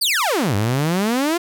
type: exponential two-way sweep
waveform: sawtooth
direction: down then up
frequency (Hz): 5000 to 96.6 to 356.2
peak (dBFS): -13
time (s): 0.01-1.38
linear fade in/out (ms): 10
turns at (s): 0.55
effects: none